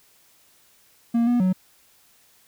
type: tone with pitch steps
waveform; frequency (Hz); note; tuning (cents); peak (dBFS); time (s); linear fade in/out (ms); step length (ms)
triangle; 233.7 / 242.2 / 185.4; A#3 / B3 / F#3; +5 / -34 / +4; -15; 1.14-1.53; 10; 130
effects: white hiss -58 dBFS RMS until 2.47 s